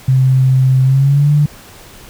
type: tone with pitch glide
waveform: sine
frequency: 130.81 to 147.68 Hz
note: C3 to D3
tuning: 0 to +10 cents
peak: -7 dBFS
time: 0.08-1.46 s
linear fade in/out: 5 ms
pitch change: +210 cents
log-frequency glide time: 0.84-1.32 s
effects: pink hiss -38 dBFS RMS until 2.09 s